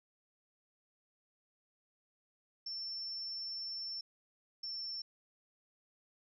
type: tone bursts at uneven times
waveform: sine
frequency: 5390 Hz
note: E8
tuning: 38 cents sharp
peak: -39 dBFS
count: 2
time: 2.66-4.01 / 4.63-5.02 s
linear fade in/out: 5 ms
effects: none